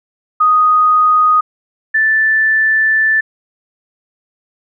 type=tone pair in turn; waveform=sine; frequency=1244.5 / 1760 Hz; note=D#6 / A6; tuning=0 / 0 cents; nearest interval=tritone; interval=600 cents; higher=second; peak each=-7 / -9 dBFS; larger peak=first; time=0.4-1.41 / 1.94-3.21 s; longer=second; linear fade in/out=10 ms; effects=none